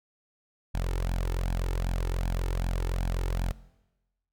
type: tone with flanger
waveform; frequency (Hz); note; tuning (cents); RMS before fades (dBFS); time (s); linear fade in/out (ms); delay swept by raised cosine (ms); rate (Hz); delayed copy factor
sawtooth; 43.88; F1; +9; -29; 0.74-3.52; 10; 1.2 to 2.3; 2.6; +0.7
effects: noise-tail reverb RT60 1.0 s tail -19 dB re dry